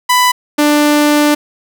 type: tone pair in turn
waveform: sawtooth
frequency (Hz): 995 / 295.8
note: B5 / D4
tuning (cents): +13 / +13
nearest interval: octave + major sixth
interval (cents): 2100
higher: first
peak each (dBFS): -4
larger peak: neither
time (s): 0.09-0.32 / 0.58-1.35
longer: second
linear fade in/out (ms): 10
effects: none